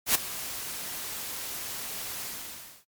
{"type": "noise with ADSR envelope", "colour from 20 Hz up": "white", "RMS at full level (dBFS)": -20, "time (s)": [0.06, 2.85], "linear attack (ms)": 91, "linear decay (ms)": 7, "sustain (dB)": -16, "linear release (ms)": 610, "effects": ["noise-tail reverb RT60 0.1 s tail -25 dB re dry", "MP3 96 kbps"]}